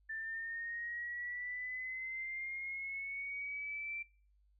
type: linear sweep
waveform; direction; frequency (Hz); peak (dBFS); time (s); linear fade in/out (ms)
sine; up; 1770 to 2349; -39; 0.09-4.03; 10
effects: noise-tail reverb RT60 0.5 s tail -24 dB re dry + added 50 Hz sine -67 dBFS peak until 4.59 s